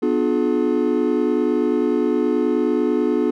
triangle chord, B diminished seventh, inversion none, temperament just, 246.9 / 296.3 / 355.6 / 426.7 Hz, B3 / D4 / F4 / Ab4, 0 / +15 / +31 / +47 cents, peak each -20 dBFS, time 0.02-3.31 s, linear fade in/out 10 ms, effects none

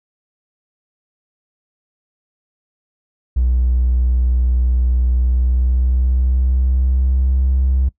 triangle tone with pitch glide, 61.74 to 65.41 Hz, B1 to C2, 0 to 0 cents, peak -9 dBFS, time 3.36-7.89 s, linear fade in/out 10 ms, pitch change +100 cents, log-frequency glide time 5.15-7.49 s, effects noise-tail reverb RT60 0.1 s tail -22 dB re dry + tanh soft clip ceiling -8 dBFS

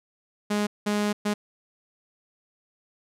sawtooth tone bursts at uneven times, 207.7 Hz, G#3, in tune, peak -19 dBFS, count 3, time 0.5-0.67 / 0.86-1.13 / 1.25-1.34 s, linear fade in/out 10 ms, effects low-pass 11000 Hz 12 dB/octave

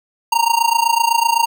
square tone with amplitude modulation, 927 Hz, A#5, 10 cents flat, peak -10 dBFS, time 0.32-1.46 s, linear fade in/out 5 ms, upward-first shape sine, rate 27.9 Hz, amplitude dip 85%, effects none

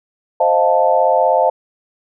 sine chord, F dominant seventh, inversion second, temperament equal, 523.3 / 622.3 / 698.5 / 880 Hz, C5 / Eb5 / F5 / A5, 0 / 0 / 0 / 0 cents, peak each -16 dBFS, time 0.4-1.5 s, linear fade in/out 5 ms, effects none

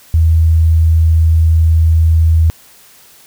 sine tone, 81 Hz, E2, 30 cents flat, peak -6 dBFS, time 0.14-2.5 s, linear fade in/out 0 ms, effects white hiss -43 dBFS RMS until 3.26 s

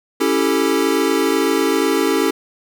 square chord, A dominant seventh, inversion first, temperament equal, 277.2 / 329.6 / 392 / 440 Hz, C#4 / E4 / G4 / A4, 0 / 0 / 0 / 0 cents, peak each -21 dBFS, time 0.2-2.31 s, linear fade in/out 10 ms, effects none

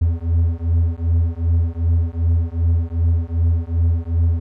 triangle beating tone pair, 82.41 / 85.01 Hz, E2 / F2, 0 / -46 cents, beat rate 2.6 Hz, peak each -16 dBFS, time 0.01-4.4 s, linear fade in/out 10 ms, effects none

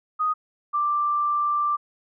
sine tone pair in turn, 1244.5 / 1178.7 Hz, D#6 / D6, 0 / +6 cents, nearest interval minor second, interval 94 cents, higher first, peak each -20 dBFS, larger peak neither, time 0.19-0.34 / 0.73-1.77 s, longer second, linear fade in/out 20 ms, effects none

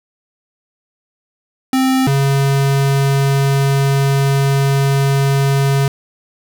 square tone pair in turn, 262 / 137.99 Hz, C4 / C#3, +2 / -8 cents, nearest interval major seventh, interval 1110 cents, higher first, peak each -12 dBFS, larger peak neither, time 1.73-2.07 / 2.07-5.88 s, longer second, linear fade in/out 2 ms, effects none

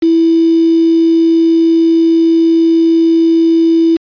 sine tone with quantisation, 329.6 Hz, E4, in tune, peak -6 dBFS, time 0.02-3.97 s, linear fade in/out 10 ms, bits 4, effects resampled to 11025 Hz

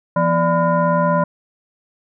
sine tone with frequency modulation, 587.3 Hz, D5, in tune, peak -13 dBFS, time 0.16-1.24 s, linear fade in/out 5 ms, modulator 417 Hz, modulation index 1.4, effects none

